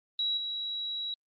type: tone with level steps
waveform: sine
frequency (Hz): 3883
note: B7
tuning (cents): -30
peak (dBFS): -27 / -32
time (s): 0.19-1.14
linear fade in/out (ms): 2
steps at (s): 0.37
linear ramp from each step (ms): 5
effects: Opus 32 kbps